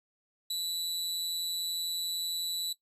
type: tone with amplitude modulation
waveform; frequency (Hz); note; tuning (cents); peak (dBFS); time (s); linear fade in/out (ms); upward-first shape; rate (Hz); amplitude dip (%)
sawtooth; 3951; B7; 0; -26; 0.5-2.73; 5; sine; 171; 45
effects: noise-tail reverb RT60 0.1 s tail -18 dB re dry + resampled to 32000 Hz